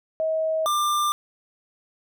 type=tone pair in turn; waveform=sine / square; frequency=637 / 1190.7 Hz; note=D#5 / D6; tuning=+41 / +23 cents; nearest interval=major seventh; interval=1082 cents; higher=second; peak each=-21 dBFS; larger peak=neither; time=0.2-0.66 / 0.66-1.12 s; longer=neither; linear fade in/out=0 ms; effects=none